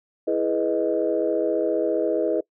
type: chord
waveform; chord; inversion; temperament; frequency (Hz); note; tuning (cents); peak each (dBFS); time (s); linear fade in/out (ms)
sine; E major seventh; none; equal with one note detuned; 329.6 / 419.2 / 493.9 / 622.3; E4 / G#4 / B4 / D#5; 0 / +16 / 0 / 0; -25; 0.27-2.41; 10
effects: noise-tail reverb RT60 0.1 s tail -23 dB re dry + tanh soft clip ceiling -10 dBFS